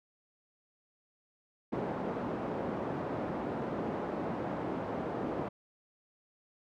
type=band-pass noise; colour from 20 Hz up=pink; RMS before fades=-36 dBFS; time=1.72-5.49 s; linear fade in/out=10 ms; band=200 to 800 Hz; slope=12 dB/octave; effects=none